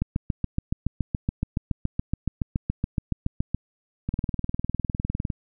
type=two click trains; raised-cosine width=5 ms; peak=-11 / -14 dBFS; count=26 / 25; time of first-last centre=0.02-3.546 / 4.09-5.302 s; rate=7.09 / 19.8 Hz; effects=none